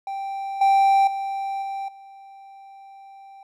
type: tone with level steps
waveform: triangle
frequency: 784 Hz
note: G5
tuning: in tune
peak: -25 / -12 / -23 / -25 / -40 dBFS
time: 0.07-3.43 s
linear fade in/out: 2 ms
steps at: 0.61 / 1.07 / 1.62 / 1.88 s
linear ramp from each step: 5 ms
effects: none